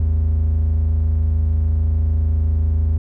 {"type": "tone pair together", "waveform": "triangle", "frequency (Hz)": [53.06, 79.5], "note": ["G#1", "D#2"], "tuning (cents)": [38, 38], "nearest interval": "perfect fifth", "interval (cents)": 700, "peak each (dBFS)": [-20, -12], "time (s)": [0, 2.98], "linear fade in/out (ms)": 5, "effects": ["tanh soft clip ceiling -8 dBFS"]}